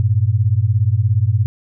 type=beating tone pair; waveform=sine; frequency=97.8 / 114.8 Hz; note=G2 / A#2; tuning=-4 / -26 cents; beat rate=17 Hz; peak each=-15 dBFS; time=0-1.46 s; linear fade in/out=0 ms; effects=none